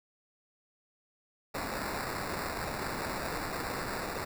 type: noise with sample-and-hold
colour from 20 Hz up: violet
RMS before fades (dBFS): -36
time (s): 1.54-4.25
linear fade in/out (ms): 10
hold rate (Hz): 3150
effects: none